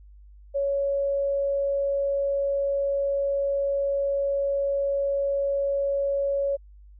sine tone, 558 Hz, C#5, 11 cents sharp, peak -22 dBFS, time 0.54-6.57 s, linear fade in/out 20 ms, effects added 50 Hz sine -46 dBFS peak until 6.99 s

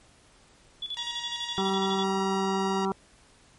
sine tone with tremolo, 3430 Hz, A7, 45 cents flat, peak -30 dBFS, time 0.82-2.04 s, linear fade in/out 5 ms, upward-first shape square, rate 12 Hz, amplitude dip 75%
10% pulse tone, 948 Hz, A#5, 29 cents sharp, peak -27 dBFS, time 0.97-2.85 s, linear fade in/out 0 ms
harmonic tone, 193.2 Hz, G3, 25 cents flat, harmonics 1 / 2 / 4 / 5 / 6 / 7, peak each -29 / -29 / -33 / -33 / -38 / -37 dBFS, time 1.58-2.92 s, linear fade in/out 0 ms
effects pink hiss -58 dBFS RMS until 3.58 s + MP3 48 kbps

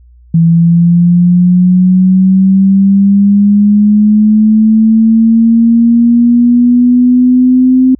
sine linear sweep, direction up, 164.81 to 259.2 Hz, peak -3 dBFS, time 0.34-7.95 s, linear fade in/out 5 ms, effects added 60 Hz sine -37 dBFS peak until 7.99 s

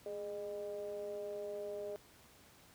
triangle ring-modulated tone, 98 Hz, G2, in tune, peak -35 dBFS, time 0.06-1.96 s, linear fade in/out 0 ms, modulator 512 Hz, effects pink hiss -62 dBFS RMS until 2.74 s + high-pass 60 Hz 12 dB/octave

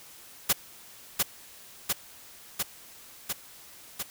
white noise with echo, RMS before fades -22 dBFS, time 0.49-0.53 s, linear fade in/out 10 ms, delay 700 ms, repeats 5, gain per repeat -2 dB, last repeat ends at 4.03 s, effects white hiss -50 dBFS RMS until 4.1 s

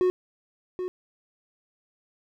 triangle tone with echo, 365.7 Hz, F#4, 20 cents flat, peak -17 dBFS, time 0.01-0.1 s, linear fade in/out 0 ms, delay 780 ms, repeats 1, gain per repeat -9 dB, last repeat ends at 0.88 s, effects none

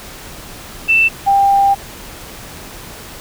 sine tone pair in turn, 2664 / 793.8 Hz, E7 / G5, +18 / +22 cents, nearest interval octave + major sixth, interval 2096 cents, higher first, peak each -8 dBFS, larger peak neither, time 0.88-1.09 / 1.26-1.75 s, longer second, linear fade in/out 20 ms, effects pink hiss -33 dBFS RMS until 3.2 s

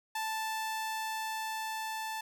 sawtooth tone with level ramp, 880 Hz, A5, in tune, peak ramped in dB -29 to -32 dBFS, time 0.15-2.21 s, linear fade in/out 5 ms, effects none

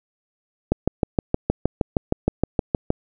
click train, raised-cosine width 2 ms, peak -4 dBFS, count 15, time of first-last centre 0.72-2.904 s, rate 6.41 Hz, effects none

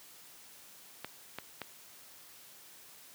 clicks, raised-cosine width 0.3 ms, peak -22 dBFS, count 3, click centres 1.046 / 1.386 / 1.617 s, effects white hiss -55 dBFS RMS until 3.14 s + high-pass 100 Hz 12 dB/octave

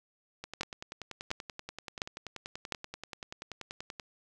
two click trains, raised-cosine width 0.2 ms, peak -14 / -23 dBFS, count 4 / 38, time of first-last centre 0.61-2.723 / 0.44-3.998 s, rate 1.42 / 10.4 Hz, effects none

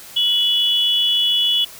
sine tone pair together, 2960 / 3387 Hz, F#7 / G#7, 0 / +33 cents, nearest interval major second, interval 233 cents, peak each -17 dBFS, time 0.16-1.65 s, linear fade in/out 10 ms, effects white hiss -39 dBFS RMS until 1.79 s

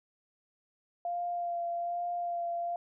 sine tone with vibrato, 694 Hz, F5, 11 cents flat, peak -31 dBFS, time 1.05-2.76 s, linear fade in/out 2 ms, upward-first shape sine, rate 1.2 Hz, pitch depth 17 cents each way, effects none

